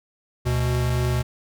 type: tone pair together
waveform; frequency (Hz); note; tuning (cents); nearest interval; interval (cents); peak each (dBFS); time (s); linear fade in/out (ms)
square; 73.42 / 123.48; D2 / B2; 0 / 0; major sixth; 900; -26 / -22; 0.45-1.23; 20
effects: none